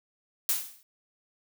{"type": "noise with exponential decay", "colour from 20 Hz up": "blue", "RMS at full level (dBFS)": -23, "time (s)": [0.49, 0.83], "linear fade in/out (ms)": 1, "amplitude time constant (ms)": 73, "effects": []}